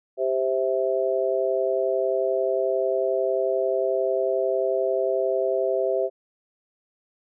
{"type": "harmonic tone", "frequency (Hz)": 131.2, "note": "C3", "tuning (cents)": 5, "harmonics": [3, 4, 5], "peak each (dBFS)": [-25, -25, -25], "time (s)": [0.17, 6.1], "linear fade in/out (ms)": 50, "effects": []}